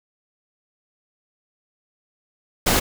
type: noise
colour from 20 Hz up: pink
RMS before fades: -18 dBFS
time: 2.66-2.8 s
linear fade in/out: 10 ms
effects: none